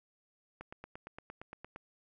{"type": "click train", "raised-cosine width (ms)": 0.5, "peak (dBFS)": -30, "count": 11, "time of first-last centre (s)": [0.61, 1.761], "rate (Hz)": 8.69, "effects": []}